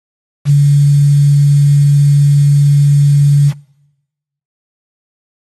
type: tone with quantisation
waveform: sine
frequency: 143.3 Hz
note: D3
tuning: 42 cents flat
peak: -4 dBFS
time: 0.45-3.53 s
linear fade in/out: 50 ms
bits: 5
effects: noise-tail reverb RT60 1.0 s tail -24 dB re dry + AAC 32 kbps